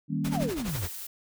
sine chord, Eb dominant seventh, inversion none, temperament equal, 155.56 / 196 / 233.1 / 277.2 Hz, Eb3 / G3 / Bb3 / Db4, 0 / 0 / 0 / 0 cents, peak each -30 / -32 / -33 / -33 dBFS, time 0.08-0.51 s, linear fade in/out 50 ms
pink noise with tremolo, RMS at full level -35 dBFS, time 0.24-0.88 s, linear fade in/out 10 ms, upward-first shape sine, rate 12 Hz, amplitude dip 75%
sine exponential sweep, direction down, 959 to 73.42 Hz, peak -30 dBFS, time 0.31-0.89 s, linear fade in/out 50 ms
blue noise, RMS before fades -39 dBFS, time 0.69-1.07 s, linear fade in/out 5 ms
effects none

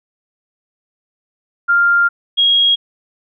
sine tone pair in turn, 1396.9 / 3284 Hz, F6 / G#7, 0 / -20 cents, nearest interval octave + minor third, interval 1480 cents, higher second, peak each -9 dBFS, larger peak neither, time 1.68-2.09 / 2.37-2.76 s, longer first, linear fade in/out 20 ms, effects none

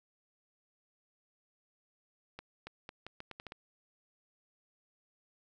accelerating click train, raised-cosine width 0.3 ms, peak -28 dBFS, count 9, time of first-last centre 2.39-3.521 s, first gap 280 ms, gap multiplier 0.79, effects none

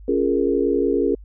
sine chord, Bb minor seventh, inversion first, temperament equal, 277.2 / 349.2 / 415.3 / 466.2 Hz, Db4 / F4 / Ab4 / Bb4, 0 / 0 / 0 / 0 cents, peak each -22 / -23 / -21 / -23 dBFS, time 0.08-1.15 s, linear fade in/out 5 ms, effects added 50 Hz sine -38 dBFS peak until 1.24 s

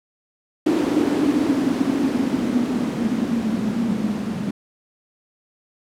violet noise with low-pass filter sweep, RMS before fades -21 dBFS, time 0.66-4.51 s, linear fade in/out 5 ms, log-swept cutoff 310 to 200 Hz, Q 7.9, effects none

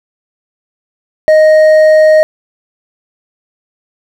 triangle tone with hard clipping, 622.3 Hz, D#5, in tune, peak -4 dBFS, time 1.28-2.23 s, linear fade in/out 0 ms, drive 8 dB, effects none

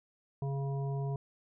harmonic tone, 138.1 Hz, C#3, 6 cents flat, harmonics 1 / 3 / 5 / 7, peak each -32 / -42 / -46 / -49 dBFS, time 0.42-1.16 s, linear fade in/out 2 ms, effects none

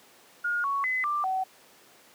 sine tone with pitch steps, 1428 / 1114 / 2025 / 1182 / 756 Hz, F6 / C#6 / B6 / D6 / F#5, +38 / +8 / +43 / +11 / +37 cents, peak -25 dBFS, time 0.44-1.44 s, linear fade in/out 10 ms, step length 200 ms, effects pink hiss -55 dBFS RMS until 2.14 s + high-pass 300 Hz 12 dB/octave

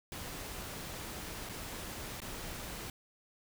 pink noise with dropouts, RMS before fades -43 dBFS, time 0.12-2.9 s, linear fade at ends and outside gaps 1 ms, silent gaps 1.49-1.494 / 2.203-2.218 s, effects none

